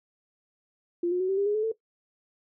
sine tone with pitch steps, 346.8 / 359.4 / 372.6 / 386.1 / 400.2 / 414.8 / 429.9 / 445.6 Hz, F4 / F4 / F#4 / G4 / G4 / G#4 / A4 / A4, -12 / +50 / +12 / -26 / +36 / -2 / -40 / +22 cents, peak -23 dBFS, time 1.03-1.718 s, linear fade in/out 5 ms, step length 86 ms, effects noise-tail reverb RT60 0.1 s tail -17 dB re dry

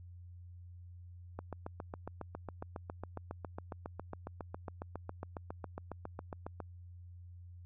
click train, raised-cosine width 1 ms, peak -27 dBFS, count 39, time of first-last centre 1.39-6.603 s, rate 7.29 Hz, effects added 88 Hz sine -49 dBFS peak until 7.65 s

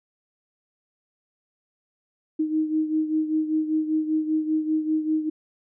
sine beating tone pair, 311.1 / 316.2 Hz, D#4 / D#4, 0 / +28 cents, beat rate 5.1 Hz, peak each -22 / -28 dBFS, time 2.39-5.3 s, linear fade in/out 10 ms, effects none

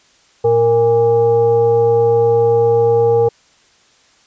sine tone with frequency modulation, 465.5 Hz, A#4, 2 cents flat, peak -9 dBFS, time 0.44-3.29 s, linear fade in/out 10 ms, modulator 352 Hz, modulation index 0.56, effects white hiss -52 dBFS RMS until 4.26 s + resampled to 16000 Hz

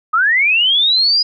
sine linear sweep, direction up, 1221 to 4974 Hz, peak -10 dBFS, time 0.13-1.23 s, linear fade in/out 10 ms, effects none

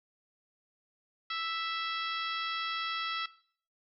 harmonic tone, 659.3 Hz, E5, in tune, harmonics 2 / 3 / 4 / 5 / 6 / 7 / 8, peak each -36 / -41 / -43 / -40 / -43 / -46 / -47 dBFS, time 1.3-3.26 s, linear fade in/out 5 ms, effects noise-tail reverb RT60 0.5 s tail -17 dB re dry

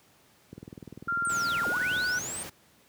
click train, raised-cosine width 3 ms, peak -28 dBFS, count 30, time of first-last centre 0.53-1.966 s, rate 20.2 Hz
sine tone with pitch glide, 1388 to 1479.1 Hz, F6 to F#6, -11 to -1 cents, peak -26 dBFS, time 1.08-2.19 s, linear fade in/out 5 ms, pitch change +110 cents, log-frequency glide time 1.62-1.8 s
sine linear two-way sweep, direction down then up, 8870 to 185 to 8870 Hz, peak -34 dBFS, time 1.25-2.43 s, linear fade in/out 0 ms, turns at 1.68 s
pink noise, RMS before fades -40 dBFS, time 1.29-2.5 s, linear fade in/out 10 ms
effects pink hiss -61 dBFS RMS until 2.88 s + high-pass 100 Hz 12 dB/octave

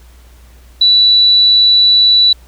sine tone, 3951 Hz, B7, in tune, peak -5 dBFS, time 0.81-2.33 s, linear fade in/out 5 ms, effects added 60 Hz sine -38 dBFS peak until 2.47 s + pink hiss -48 dBFS RMS until 2.47 s

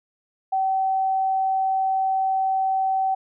sine tone, 766 Hz, G5, 40 cents flat, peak -19 dBFS, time 0.52-3.15 s, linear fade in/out 10 ms, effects none

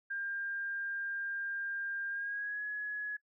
sine tone with pitch glide, 1600 to 1686.4 Hz, G6 to G#6, +35 to +26 cents, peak -35 dBFS, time 0.1-3.17 s, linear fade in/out 10 ms, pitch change +91 cents, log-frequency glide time 2.09-2.64 s, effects noise-tail reverb RT60 0.1 s tail -22 dB re dry

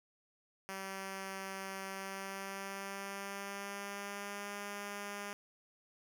5% pulse tone with pitch glide, 192.9 to 203 Hz, G3 to G#3, -28 to -39 cents, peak -30 dBFS, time 0.69-5.33 s, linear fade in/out 0 ms, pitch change +89 cents, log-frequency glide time 1.88-4.53 s, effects none

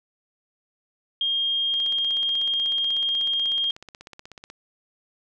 sine tone, 3225 Hz, G7, 48 cents sharp, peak -21 dBFS, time 1.21-3.71 s, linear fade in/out 2 ms
click train, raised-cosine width 0.2 ms, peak -24 dBFS, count 46, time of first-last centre 1.74-4.501 s, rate 16.3 Hz
effects none

